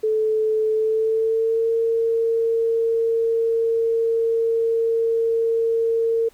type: tone with pitch glide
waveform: sine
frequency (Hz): 435.3 to 456.4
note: A4 to A#4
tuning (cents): -19 to -37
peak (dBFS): -17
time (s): 0.03-6.29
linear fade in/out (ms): 10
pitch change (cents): +82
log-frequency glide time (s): 0.72-1.72
effects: pink hiss -55 dBFS RMS until 6.33 s